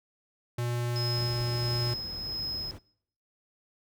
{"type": "tone", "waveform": "square", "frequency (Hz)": 120.2, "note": "B2", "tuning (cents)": -46, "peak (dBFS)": -29, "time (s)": [0.58, 1.94], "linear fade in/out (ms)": 5}
{"type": "tone with tremolo", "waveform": "triangle", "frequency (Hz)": 5120, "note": "D#8", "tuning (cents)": 49, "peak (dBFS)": -30, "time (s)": [0.96, 2.71], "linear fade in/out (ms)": 0, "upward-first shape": "sine", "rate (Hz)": 1.5, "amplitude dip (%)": 40}
{"type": "noise", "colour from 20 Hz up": "brown", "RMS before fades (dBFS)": -39, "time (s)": [1.14, 2.79], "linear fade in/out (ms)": 20}
{"effects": ["noise-tail reverb RT60 0.7 s tail -24 dB re dry", "high-pass 60 Hz 12 dB/octave"]}